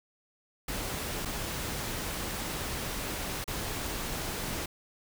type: noise with dropouts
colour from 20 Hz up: pink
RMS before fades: -35 dBFS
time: 0.68-4.66 s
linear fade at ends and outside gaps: 5 ms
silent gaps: 1.251-1.255 / 3.442-3.477 s
effects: none